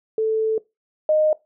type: tone pair in turn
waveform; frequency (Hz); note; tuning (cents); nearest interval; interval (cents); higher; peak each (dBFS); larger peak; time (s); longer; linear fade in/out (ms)
sine; 440 / 616.7; A4 / D#5; 0 / -16; tritone; 584; second; -17 / -14; second; 0.18-0.58 / 1.09-1.33; first; 2
effects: noise-tail reverb RT60 0.2 s tail -20 dB re dry